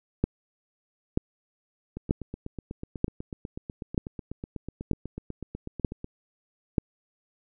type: two click trains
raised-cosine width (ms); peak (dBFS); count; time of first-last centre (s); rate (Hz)
3; -22 / -9; 34 / 8; 1.97-6.044 / 0.24-6.782; 8.1 / 1.07
effects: none